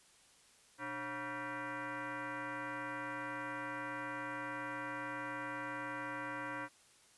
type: tone with frequency modulation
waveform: sine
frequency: 296.4 Hz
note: D4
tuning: 16 cents sharp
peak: -39 dBFS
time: 0.78-6.69 s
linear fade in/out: 50 ms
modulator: 420 Hz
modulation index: 4.2
effects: white hiss -65 dBFS RMS until 7.17 s + resampled to 24000 Hz